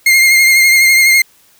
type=tone with vibrato; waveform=40% pulse; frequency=2122 Hz; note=C7; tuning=24 cents sharp; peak=-5 dBFS; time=0.06-1.22 s; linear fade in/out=5 ms; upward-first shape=triangle; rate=12 Hz; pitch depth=37 cents each way; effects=white hiss -49 dBFS RMS until 1.59 s